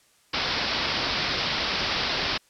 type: low-pass noise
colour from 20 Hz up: white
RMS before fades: -27 dBFS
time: 0.33-2.38 s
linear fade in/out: 10 ms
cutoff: 5300 Hz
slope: 96 dB/octave
effects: white hiss -61 dBFS RMS until 2.49 s + low-pass 10000 Hz 12 dB/octave